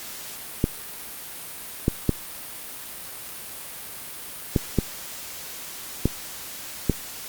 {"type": "clicks", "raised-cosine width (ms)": 3, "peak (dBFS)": -5, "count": 7, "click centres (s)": [0.641, 1.881, 2.093, 4.562, 4.787, 6.056, 6.897], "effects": ["white hiss -37 dBFS RMS until 7.28 s", "Opus 48 kbps"]}